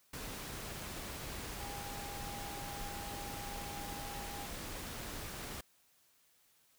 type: tone in noise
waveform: sine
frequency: 810 Hz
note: G#5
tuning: 43 cents flat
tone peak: -47 dBFS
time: 1.6-4.46 s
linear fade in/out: 5 ms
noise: pink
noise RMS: -44 dBFS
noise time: 0.13-5.61 s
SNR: -6 dB
effects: white hiss -70 dBFS RMS until 6.78 s